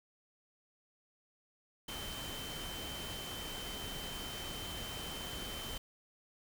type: tone in noise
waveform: sine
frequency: 3085 Hz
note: G7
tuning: 28 cents flat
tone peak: -45 dBFS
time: 1.88-5.78 s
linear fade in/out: 5 ms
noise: pink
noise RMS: -44 dBFS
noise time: 1.88-5.78 s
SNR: -4 dB
effects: none